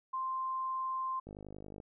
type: tone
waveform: sine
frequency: 1046.5 Hz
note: C6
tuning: in tune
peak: -33 dBFS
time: 0.13-1.2 s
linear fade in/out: 10 ms
type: click train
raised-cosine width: 2 ms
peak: -34 dBFS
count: 28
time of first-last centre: 1.27-1.801 s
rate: 50.8 Hz
effects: none